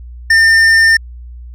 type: tone with hard clipping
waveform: sine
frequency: 1805 Hz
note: A6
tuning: 44 cents sharp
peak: -7 dBFS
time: 0.3-0.97 s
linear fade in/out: 5 ms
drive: 8 dB
effects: added 60 Hz sine -28 dBFS peak until 1.54 s